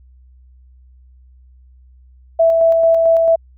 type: tone with tremolo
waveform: sine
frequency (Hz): 659.3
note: E5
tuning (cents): 0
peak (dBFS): -8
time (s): 2.39-3.36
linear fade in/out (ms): 10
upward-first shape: square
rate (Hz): 4.5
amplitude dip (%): 25
effects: added 63 Hz sine -43 dBFS peak until 3.57 s